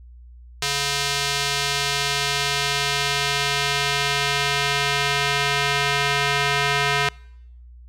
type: tone with band-pass filter sweep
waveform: square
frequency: 141.5 Hz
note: C#3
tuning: 36 cents sharp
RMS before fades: -22 dBFS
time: 0.62-7.09 s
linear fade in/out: 2 ms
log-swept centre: 4600 to 2300 Hz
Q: 0.9
effects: noise-tail reverb RT60 0.8 s tail -26 dB re dry + added 60 Hz sine -41 dBFS peak until 7.88 s